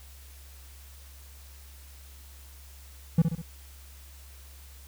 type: tone with echo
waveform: triangle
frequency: 164.3 Hz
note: E3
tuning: 5 cents flat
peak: -14 dBFS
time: 3.18-3.22 s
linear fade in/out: 5 ms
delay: 66 ms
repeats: 3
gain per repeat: -6 dB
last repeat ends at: 3.418 s
effects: added 68 Hz sine -47 dBFS peak until 4.87 s + white hiss -54 dBFS RMS until 4.87 s